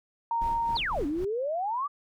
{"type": "tone", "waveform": "sine", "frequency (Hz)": 927, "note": "A#5", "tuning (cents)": -10, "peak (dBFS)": -25, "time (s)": [0.31, 0.77], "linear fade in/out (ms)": 2}
{"type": "noise with tremolo", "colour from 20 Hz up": "brown", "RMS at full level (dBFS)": -36, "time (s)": [0.41, 1.25], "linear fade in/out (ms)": 5, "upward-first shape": "sine", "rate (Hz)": 3.8, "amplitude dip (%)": 65}
{"type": "exponential two-way sweep", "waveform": "sine", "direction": "down then up", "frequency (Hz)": [4978, 277.2, 1200], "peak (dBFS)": -27, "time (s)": [0.75, 1.88], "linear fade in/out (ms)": 20, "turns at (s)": 1.06}
{"effects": []}